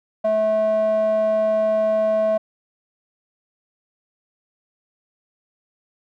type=tone with band-pass filter; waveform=square; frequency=216.6 Hz; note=A3; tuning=27 cents flat; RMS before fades=-19 dBFS; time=0.24-2.38 s; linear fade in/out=10 ms; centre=690 Hz; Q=6.9; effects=none